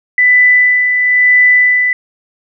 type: tone with tremolo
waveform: sine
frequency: 1991 Hz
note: B6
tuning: 14 cents sharp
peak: -4 dBFS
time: 0.18-1.93 s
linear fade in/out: 2 ms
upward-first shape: sine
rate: 1 Hz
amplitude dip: 45%
effects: none